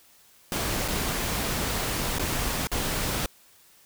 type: noise with dropouts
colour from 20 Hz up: pink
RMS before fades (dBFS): -28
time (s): 0.52-3.26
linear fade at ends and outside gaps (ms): 1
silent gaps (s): 0.879-0.883 / 2.185-2.195 / 2.671-2.716
effects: white hiss -57 dBFS RMS until 3.85 s